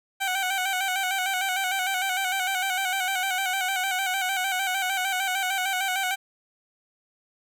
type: tone with vibrato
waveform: 15% pulse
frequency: 757 Hz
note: F#5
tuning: 39 cents sharp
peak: -18 dBFS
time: 0.2-6.16 s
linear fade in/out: 20 ms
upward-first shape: square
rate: 6.6 Hz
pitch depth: 49 cents each way
effects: none